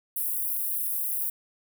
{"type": "high-pass noise", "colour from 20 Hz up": "white", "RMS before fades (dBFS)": -29, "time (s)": [0.16, 1.3], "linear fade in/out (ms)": 5, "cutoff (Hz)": 10000, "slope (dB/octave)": 48, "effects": []}